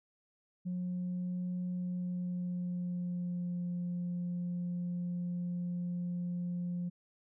sine tone with pitch glide, 179.9 to 176.2 Hz, F#3 to F3, -48 to +16 cents, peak -32 dBFS, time 0.65-6.9 s, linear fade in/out 20 ms, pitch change -36 cents, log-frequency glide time 1.74-3.62 s, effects tanh soft clip ceiling -31 dBFS

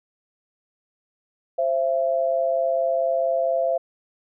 sine tone pair together, 526.6 / 671 Hz, C5 / E5, +11 / +31 cents, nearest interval major third, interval 420 cents, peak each -23 / -21 dBFS, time 1.58-3.78 s, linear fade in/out 10 ms, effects none

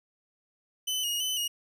sawtooth tone with vibrato, 2949 Hz, F#7, 6 cents flat, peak -25 dBFS, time 0.87-1.48 s, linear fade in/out 10 ms, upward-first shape square, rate 3 Hz, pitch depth 44 cents each way, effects none

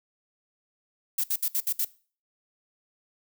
violet noise bursts, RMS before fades -26 dBFS, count 6, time 1.18-1.848 s, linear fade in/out 5 ms, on 58 ms, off 64 ms, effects noise-tail reverb RT60 0.4 s tail -20 dB re dry

